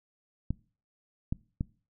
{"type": "clicks", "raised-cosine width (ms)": 5, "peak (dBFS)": -17, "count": 3, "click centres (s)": [0.506, 1.325, 1.609], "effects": ["noise-tail reverb RT60 0.4 s tail -23 dB re dry"]}